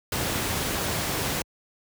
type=noise; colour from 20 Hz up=pink; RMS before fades=-27 dBFS; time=0.12-1.42 s; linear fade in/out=2 ms; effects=high-pass 60 Hz 12 dB/octave